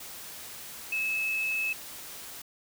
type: tone in noise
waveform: sine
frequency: 2596 Hz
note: E7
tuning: 27 cents flat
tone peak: -27 dBFS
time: 0.92-1.73 s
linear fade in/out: 5 ms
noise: white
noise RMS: -43 dBFS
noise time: 0-2.42 s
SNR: +13 dB
effects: none